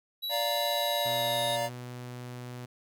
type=tone with pitch glide; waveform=square; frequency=3917 to 3740 Hz; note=B7 to A#7; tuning=-15 to +5 cents; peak=-32 dBFS; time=0.22-1.57 s; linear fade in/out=20 ms; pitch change=-80 cents; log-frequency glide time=0.69-1.43 s
type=chord; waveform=square; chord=Bb major; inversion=first; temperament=just; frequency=582.7 / 699.2 / 932.3 Hz; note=D5 / F5 / Bb5; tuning=-14 / +2 / 0 cents; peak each=-32 / -34 / -36 dBFS; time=0.29-1.7 s; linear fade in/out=50 ms
type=tone; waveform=sawtooth; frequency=123.47 Hz; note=B2; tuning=in tune; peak=-35 dBFS; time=1.05-2.66 s; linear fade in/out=10 ms
effects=none